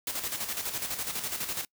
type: noise with tremolo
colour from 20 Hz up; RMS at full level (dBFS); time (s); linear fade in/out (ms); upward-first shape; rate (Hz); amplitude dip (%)
white; -32; 0.07-1.65; 2; square; 12; 55
effects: noise-tail reverb RT60 0.1 s tail -25 dB re dry